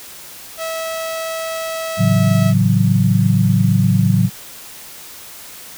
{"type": "tone", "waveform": "sawtooth", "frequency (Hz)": 650, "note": "E5", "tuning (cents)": -24, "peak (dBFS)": -18, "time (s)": [0.57, 2.54], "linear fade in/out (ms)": 50}
{"type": "chord", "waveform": "sine", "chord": "F# minor seventh", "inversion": "first", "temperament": "equal", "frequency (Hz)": [110, 138.59, 164.81, 185], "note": ["A2", "C#3", "E3", "F#3"], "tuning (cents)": [0, 0, 0, 0], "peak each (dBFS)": [-15, -17, -20, -15], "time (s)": [1.97, 4.3], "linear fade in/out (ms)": 50}
{"effects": ["white hiss -36 dBFS RMS until 5.77 s"]}